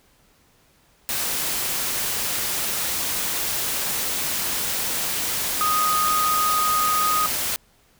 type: tone in noise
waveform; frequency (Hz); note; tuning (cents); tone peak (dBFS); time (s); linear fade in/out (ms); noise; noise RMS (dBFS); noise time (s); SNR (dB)
sine; 1244.5; D#6; 0; -19; 5.61-7.26; 0; white; -25; 1.09-7.56; +3
effects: pink hiss -59 dBFS RMS until 7.99 s